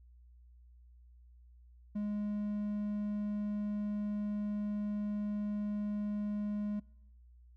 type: tone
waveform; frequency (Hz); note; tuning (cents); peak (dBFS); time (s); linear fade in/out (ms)
triangle; 207.7; G#3; 0; -31; 1.95-6.8; 10
effects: noise-tail reverb RT60 1.0 s tail -26 dB re dry + added 60 Hz sine -56 dBFS peak until 7.56 s